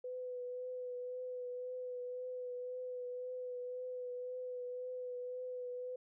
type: tone with vibrato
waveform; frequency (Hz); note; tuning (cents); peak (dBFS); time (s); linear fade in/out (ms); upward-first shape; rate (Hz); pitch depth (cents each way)
sine; 499.5; B4; +20; -40; 0.04-5.96; 5; triangle; 1.9; 23
effects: none